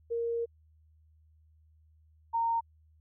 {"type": "tone pair in turn", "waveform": "sine", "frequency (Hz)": [466.2, 921.2], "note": ["A#4", "A#5"], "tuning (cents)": [0, -21], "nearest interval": "octave", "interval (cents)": 1179, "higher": "second", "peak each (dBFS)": [-29, -26], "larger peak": "second", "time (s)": [[0.1, 0.46], [2.33, 2.61]], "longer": "first", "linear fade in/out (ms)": 20, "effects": ["added 78 Hz sine -60 dBFS peak until 3 s"]}